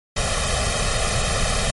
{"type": "noise with comb filter", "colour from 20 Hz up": "pink", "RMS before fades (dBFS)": -21, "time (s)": [0.16, 1.71], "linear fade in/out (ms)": 10, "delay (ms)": 1.6, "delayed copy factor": 1, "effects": ["MP3 48 kbps"]}